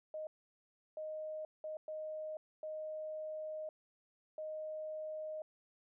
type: tone bursts at uneven times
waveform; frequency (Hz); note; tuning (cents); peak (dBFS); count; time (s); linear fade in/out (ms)
sine; 621; D#5; -3; -40; 6; 0.14-0.27 / 0.97-1.45 / 1.64-1.77 / 1.88-2.37 / 2.63-3.69 / 4.38-5.42; 2
effects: none